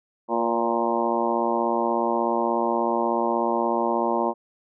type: harmonic tone with a mistuned harmonic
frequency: 116.54 Hz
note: A#2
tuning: in tune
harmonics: 2 / 3 / 4 / 5 / 6 / 7 / 8 / 9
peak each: -29 / -27 / -31 / -28 / -30 / -30 / -27 / -31 dBFS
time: 0.28-4.34 s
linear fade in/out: 50 ms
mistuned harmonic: 4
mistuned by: +44 cents
effects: none